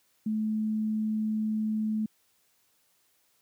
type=tone; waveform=sine; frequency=216.4 Hz; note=A3; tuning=29 cents flat; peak=-26 dBFS; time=0.26-2.06 s; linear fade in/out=5 ms; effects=white hiss -69 dBFS RMS until 3.41 s + high-pass 60 Hz 12 dB/octave